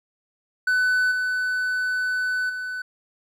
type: tone with level steps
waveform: triangle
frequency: 1500 Hz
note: F#6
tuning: 23 cents sharp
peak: -16 / -20 / -26 dBFS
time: 0.67-2.82 s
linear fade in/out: 5 ms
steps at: 1.11 / 2.49 s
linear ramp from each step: 10 ms
effects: none